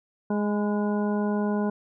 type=harmonic tone with a mistuned harmonic; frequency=207.7 Hz; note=G#3; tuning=in tune; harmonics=1 / 2 / 3 / 4 / 5 / 7; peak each=-24 / -30 / -34 / -36 / -38 / -41 dBFS; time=0.3-1.7 s; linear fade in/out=5 ms; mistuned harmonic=5; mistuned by=-36 cents; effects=none